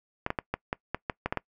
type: clicks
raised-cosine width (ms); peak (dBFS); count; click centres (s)
0.5; -13; 10; 0.264 / 0.304 / 0.388 / 0.54 / 0.729 / 0.946 / 1.098 / 1.26 / 1.325 / 1.373
effects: noise-tail reverb RT60 0.1 s tail -23 dB re dry